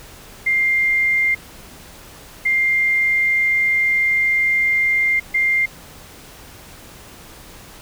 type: tone bursts at uneven times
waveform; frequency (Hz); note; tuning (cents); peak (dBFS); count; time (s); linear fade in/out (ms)
sine; 2100; C7; +6; -14; 3; 0.46-1.35 / 2.45-5.2 / 5.34-5.66; 10
effects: pink hiss -41 dBFS RMS until 7.81 s